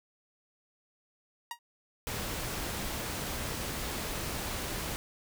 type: tone with exponential decay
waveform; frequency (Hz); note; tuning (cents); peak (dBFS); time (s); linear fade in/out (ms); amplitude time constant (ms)
sawtooth; 945; A#5; +23; -29; 1.51-1.59; 2; 17
type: noise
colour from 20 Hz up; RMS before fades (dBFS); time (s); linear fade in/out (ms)
pink; -36; 2.07-4.96; 0
effects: none